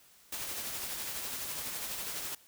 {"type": "noise with tremolo", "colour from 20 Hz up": "white", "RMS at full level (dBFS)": -37, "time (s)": [0.32, 2.35], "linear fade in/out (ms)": 5, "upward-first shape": "triangle", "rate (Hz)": 12, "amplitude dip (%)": 35, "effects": ["white hiss -61 dBFS RMS until 2.47 s"]}